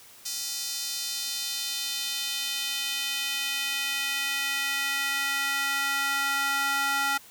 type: tone with high-pass filter sweep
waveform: square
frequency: 277.2 Hz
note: C#4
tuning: in tune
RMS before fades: -29 dBFS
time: 0.25-7.18 s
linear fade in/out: 10 ms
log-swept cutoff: 5300 to 1200 Hz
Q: 1.7
effects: white hiss -51 dBFS RMS until 7.3 s